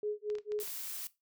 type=tone with tremolo; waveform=sine; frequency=420 Hz; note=G#4; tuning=19 cents sharp; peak=-30 dBFS; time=0.03-0.63 s; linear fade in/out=2 ms; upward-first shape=sine; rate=4.3 Hz; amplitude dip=100%
type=clicks; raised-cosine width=0.2 ms; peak=-33 dBFS; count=6; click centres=0.301 / 0.353 / 0.385 / 0.52 / 0.59 / 0.676 s
type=noise; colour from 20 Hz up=blue; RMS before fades=-41 dBFS; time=0.6-1.07 s; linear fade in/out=0 ms
effects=noise-tail reverb RT60 0.2 s tail -17 dB re dry